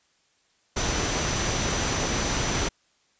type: tone in noise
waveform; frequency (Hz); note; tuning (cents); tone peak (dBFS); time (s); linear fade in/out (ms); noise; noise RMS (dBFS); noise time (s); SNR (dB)
sine; 5970; F#8; +15; -34; 0.76-2.69; 10; pink; -26; 0.76-2.69; -11
effects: white hiss -66 dBFS RMS until 3.19 s + resampled to 16000 Hz